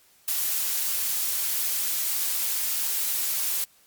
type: noise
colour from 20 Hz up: blue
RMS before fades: -26 dBFS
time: 0.28-3.64 s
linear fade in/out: 0 ms
effects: white hiss -59 dBFS RMS until 3.86 s + MP3 96 kbps